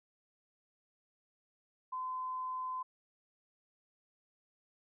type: tone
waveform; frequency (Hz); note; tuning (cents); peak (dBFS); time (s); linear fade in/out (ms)
sine; 1024; C6; -38; -36; 1.92-2.83; 10
effects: none